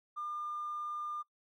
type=tone with tanh clipping; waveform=triangle; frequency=1203 Hz; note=D6; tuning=41 cents sharp; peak=-36 dBFS; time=0.16-1.23 s; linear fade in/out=20 ms; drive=1 dB; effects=noise-tail reverb RT60 0.1 s tail -23 dB re dry